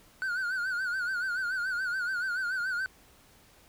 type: tone with vibrato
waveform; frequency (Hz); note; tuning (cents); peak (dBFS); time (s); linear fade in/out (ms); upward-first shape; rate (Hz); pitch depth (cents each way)
triangle; 1480; F#6; 0; -27; 0.22-2.86; 0; sine; 7; 92
effects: pink hiss -59 dBFS RMS until 3.68 s